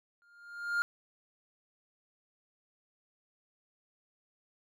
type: tone with exponential growth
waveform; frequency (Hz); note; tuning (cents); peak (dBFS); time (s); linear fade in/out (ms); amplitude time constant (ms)
triangle; 1407; F6; +12; -23; 0.22-0.82; 0; 130
effects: none